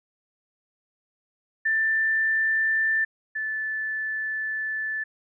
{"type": "tone pair in turn", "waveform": "sine", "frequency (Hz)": [1775, 1748.5], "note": ["A6", "A6"], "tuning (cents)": [15, -11], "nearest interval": "unison", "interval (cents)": 26, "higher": "first", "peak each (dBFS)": [-20, -26], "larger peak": "first", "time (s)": [[1.65, 3.05], [3.35, 5.04]], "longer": "second", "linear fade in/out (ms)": 10, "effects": []}